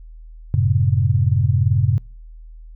sine tone cluster, 93.3 / 111 / 134 Hz, F#2 / A2 / C3, +15 / +16 / +42 cents, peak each -18 dBFS, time 0.54-1.98 s, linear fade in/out 0 ms, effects noise-tail reverb RT60 0.4 s tail -26 dB re dry + added 40 Hz sine -36 dBFS peak until 2.75 s

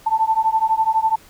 sine beating tone pair, 880 / 892 Hz, A5 / A5, 0 / +23 cents, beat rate 12 Hz, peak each -18 dBFS, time 0.06-1.16 s, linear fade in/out 10 ms, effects pink hiss -48 dBFS RMS until 1.29 s

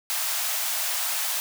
white high-pass noise, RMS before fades -27 dBFS, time 0.1-1.4 s, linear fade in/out 0 ms, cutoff 590 Hz, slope 96 dB/octave, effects none

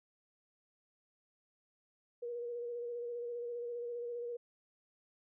sine tone with vibrato, 477.6 Hz, A#4, 42 cents sharp, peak -38 dBFS, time 2.22-4.37 s, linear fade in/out 10 ms, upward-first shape square, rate 15 Hz, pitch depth 20 cents each way, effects none

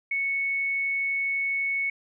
sine tone, 2212 Hz, C#7, 4 cents flat, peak -24 dBFS, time 0.11-1.9 s, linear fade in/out 5 ms, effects none

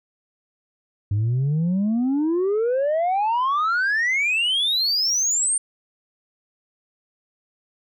sine exponential sweep, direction up, 98.5 to 9010 Hz, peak -16 dBFS, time 1.11-5.58 s, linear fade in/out 5 ms, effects tanh soft clip ceiling -17 dBFS

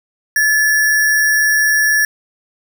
sine tone with sample-and-hold, 1728 Hz, A6, 32 cents flat, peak -10 dBFS, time 0.36-2.05 s, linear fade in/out 2 ms, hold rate 7350 Hz, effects none

